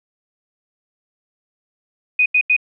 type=tone bursts; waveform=sine; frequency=2489 Hz; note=D#7; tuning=in tune; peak=-11 dBFS; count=3; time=2.19-2.565 s; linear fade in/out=5 ms; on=69 ms; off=84 ms; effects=none

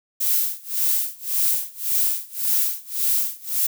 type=noise with tremolo; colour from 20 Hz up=violet; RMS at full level=-19 dBFS; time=0.2-3.67 s; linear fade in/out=10 ms; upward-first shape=sine; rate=1.8 Hz; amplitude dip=95%; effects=none

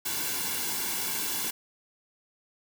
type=noise with comb filter; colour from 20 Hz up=white; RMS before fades=-31 dBFS; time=0.05-1.51 s; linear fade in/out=10 ms; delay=1.6 ms; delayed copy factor=-0.7; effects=none

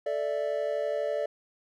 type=chord; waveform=triangle; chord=A suspended fourth; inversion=none; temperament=equal; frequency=440 / 587.3 / 659.3 Hz; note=A4 / D5 / E5; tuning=0 / 0 / 0 cents; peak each=-32 / -27 / -33 dBFS; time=0.06-1.26 s; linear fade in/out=5 ms; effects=none

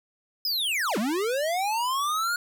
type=linear two-way sweep; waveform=square; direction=down then up; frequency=5160 to 190 to 1450 Hz; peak=-25 dBFS; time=0.45-2.36 s; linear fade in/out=2 ms; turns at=0.98 s; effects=none

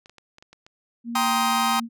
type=clicks; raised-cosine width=0.2 ms; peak=-30 dBFS; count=7; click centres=0.059 / 0.096 / 0.183 / 0.384 / 0.425 / 0.53 / 0.665 s
type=tone with pitch glide; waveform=sine; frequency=234.8 to 231.3 Hz; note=A#3 to A#3; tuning=+13 to -13 cents; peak=-28 dBFS; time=1.04-1.89 s; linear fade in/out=50 ms; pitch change=-26 cents; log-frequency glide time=1.18-1.33 s
type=chord; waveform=40% pulse; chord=C minor seventh; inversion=second; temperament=just; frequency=784.9 / 941.9 / 1046.5 / 1255.8 Hz; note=G5 / Bb5 / C6 / Eb6; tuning=+2 / +18 / 0 / +16 cents; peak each=-24 / -27 / -26 / -24 dBFS; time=1.15-1.8 s; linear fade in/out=5 ms
effects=none

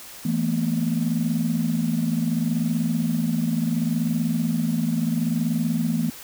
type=chord; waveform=sine; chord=E suspended fourth; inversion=none; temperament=equal with one note detuned; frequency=164.81 / 220 / 240.7 Hz; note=E3 / A3 / B3; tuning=0 / 0 / -44 cents; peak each=-24 dBFS; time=0.25-6.1 s; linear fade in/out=5 ms; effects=tanh soft clip ceiling -13 dBFS + white hiss -41 dBFS RMS until 6.23 s

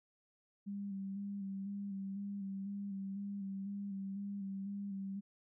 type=tone with vibrato; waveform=sine; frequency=197.7 Hz; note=G3; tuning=15 cents sharp; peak=-39 dBFS; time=0.66-5.21 s; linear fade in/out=20 ms; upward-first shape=square; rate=2 Hz; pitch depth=27 cents each way; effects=none

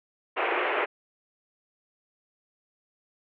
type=band-pass noise; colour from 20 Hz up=pink; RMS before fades=-27 dBFS; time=0.36-0.86 s; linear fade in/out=20 ms; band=360 to 2700 Hz; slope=48 dB/octave; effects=none

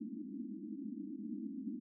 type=band-pass noise; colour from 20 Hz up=pink; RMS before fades=-44 dBFS; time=0-1.8 s; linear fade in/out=20 ms; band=200 to 320 Hz; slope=96 dB/octave; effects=none

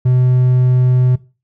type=tone; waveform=triangle; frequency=126.4 Hz; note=B2; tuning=41 cents sharp; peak=-7 dBFS; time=0.05-1.16 s; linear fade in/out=10 ms; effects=noise-tail reverb RT60 0.3 s tail -18 dB re dry

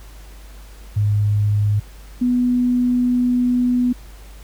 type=tone pair in turn; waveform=sine; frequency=103.8 / 246.9 Hz; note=G#2 / B3; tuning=0 / 0 cents; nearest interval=octave + minor third; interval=1500 cents; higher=second; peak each=-14 dBFS; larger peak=neither; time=0.96-1.8 / 2.21-3.93 s; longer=second; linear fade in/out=10 ms; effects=added 50 Hz sine -37 dBFS peak until 4.43 s + pink hiss -47 dBFS RMS until 4.43 s

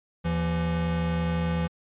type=tone pair together; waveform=square; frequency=79.4 / 168.24 Hz; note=D#2 / E3; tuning=+36 / +36 cents; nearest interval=octave + minor second; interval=1300 cents; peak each=-31 / -26 dBFS; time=0.24-1.68 s; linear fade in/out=20 ms; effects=resampled to 8000 Hz

